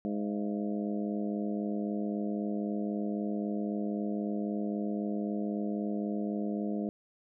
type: harmonic tone with a mistuned harmonic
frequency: 103.83 Hz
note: G#2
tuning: in tune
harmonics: 2 / 3 / 4 / 5 / 6 / 7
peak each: -32 / -37 / -41 / -43 / -44 / -46 dBFS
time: 0.05-6.89 s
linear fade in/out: 0 ms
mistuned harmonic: 7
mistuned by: -90 cents
effects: none